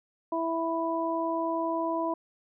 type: harmonic tone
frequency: 329.6 Hz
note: E4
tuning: in tune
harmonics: 1 / 2 / 3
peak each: -31 / -31 / -31 dBFS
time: 0.32-2.14 s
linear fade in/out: 5 ms
effects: none